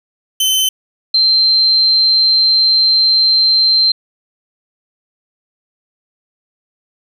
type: tone pair in turn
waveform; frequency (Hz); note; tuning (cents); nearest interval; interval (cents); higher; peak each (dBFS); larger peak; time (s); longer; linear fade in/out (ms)
sawtooth / sine; 3063 / 4131; G7 / C8; -41 / -23; perfect fourth; 518; second; -8; neither; 0.4-0.69 / 1.14-3.92; second; 5
effects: none